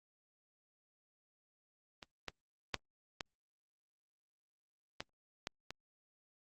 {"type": "clicks", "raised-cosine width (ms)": 0.2, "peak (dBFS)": [-29, -22, -15, -21, -21, -20, -26], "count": 7, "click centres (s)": [2.028, 2.283, 2.743, 3.208, 5.005, 5.471, 5.706], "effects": ["Opus 32 kbps"]}